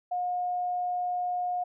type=tone; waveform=sine; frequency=718 Hz; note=F5; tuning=48 cents sharp; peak=-27 dBFS; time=0.11-1.64 s; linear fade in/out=10 ms; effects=none